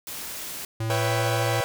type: noise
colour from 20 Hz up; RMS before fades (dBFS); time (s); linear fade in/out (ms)
white; -35; 0.07-0.65; 2
type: tone with pitch glide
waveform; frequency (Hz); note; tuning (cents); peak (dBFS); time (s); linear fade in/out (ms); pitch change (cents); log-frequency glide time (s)
square; 111.8 to 113.82; A2 to A#2; +28 to -41; -26; 0.8-1.61; 5; +31; 0.92-1.15
type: chord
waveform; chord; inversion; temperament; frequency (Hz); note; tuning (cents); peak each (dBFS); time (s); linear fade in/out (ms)
sawtooth; C# half-diminished seventh; third; equal; 493.9 / 554.4 / 659.3 / 784; B4 / C#5 / E5 / G5; 0 / 0 / 0 / 0; -25 / -26 / -28 / -26; 0.9-1.64; 0
effects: none